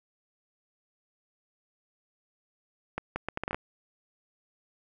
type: accelerating click train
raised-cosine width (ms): 0.5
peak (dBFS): -16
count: 9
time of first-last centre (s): 2.98-3.545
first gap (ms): 180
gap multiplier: 0.7
effects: none